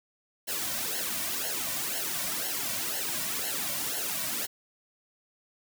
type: noise with flanger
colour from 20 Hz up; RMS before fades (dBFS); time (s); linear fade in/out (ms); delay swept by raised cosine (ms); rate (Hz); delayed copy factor
white; -32; 0.47-4.47; 20; 0.82 to 2.42; 2; -0.85
effects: none